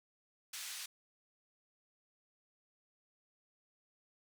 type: band-pass noise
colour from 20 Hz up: white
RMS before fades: -45 dBFS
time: 0.53-0.86 s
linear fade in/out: 5 ms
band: 1700 to 8400 Hz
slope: 12 dB/octave
effects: none